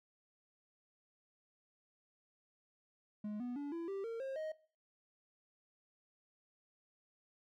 triangle tone with pitch steps, 210 / 245.4 / 286.9 / 335.3 / 391.9 / 458 / 535.3 / 625.7 Hz, G#3 / B3 / D4 / E4 / G4 / A#4 / C5 / D#5, +19 / -11 / -40 / +30 / 0 / -31 / +39 / +10 cents, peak -37 dBFS, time 3.24-4.52 s, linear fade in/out 5 ms, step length 160 ms, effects noise-tail reverb RT60 0.4 s tail -19 dB re dry

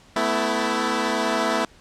10% pulse chord, A suspended second, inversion none, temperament equal with one note detuned, 220 / 250.8 / 329.6 Hz, A3 / B3 / E4, 0 / +27 / 0 cents, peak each -17 dBFS, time 0.16-1.65 s, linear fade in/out 2 ms, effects pink hiss -52 dBFS RMS until 1.8 s + low-pass 7000 Hz 12 dB/octave

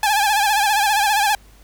sawtooth tone with vibrato, 830.6 Hz, G#5, in tune, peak -11 dBFS, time 0.03-1.35 s, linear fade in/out 2 ms, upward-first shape sine, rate 15 Hz, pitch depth 85 cents each way, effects added 50 Hz sine -46 dBFS peak until 1.63 s + pink hiss -52 dBFS RMS until 1.63 s

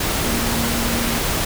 sine tone in noise, 233.1 Hz, A#3, in tune, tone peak -24 dBFS, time 0.26-1.19 s, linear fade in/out 5 ms, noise pink, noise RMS -21 dBFS, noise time 0-1.45 s, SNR -6 dB, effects none

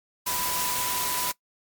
sine tone in noise, 992 Hz, B5, 7 cents sharp, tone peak -32 dBFS, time 0.26-1.32 s, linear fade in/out 10 ms, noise white, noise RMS -28 dBFS, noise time 0.26-1.32 s, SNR -7 dB, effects noise-tail reverb RT60 0.1 s tail -20 dB re dry + MP3 96 kbps

